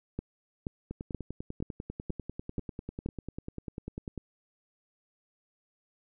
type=two click trains; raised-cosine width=3 ms; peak=-24 / -20 dBFS; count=34 / 7; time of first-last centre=0.91-4.177 / 0.19-3.061 s; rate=10.1 / 2.09 Hz; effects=none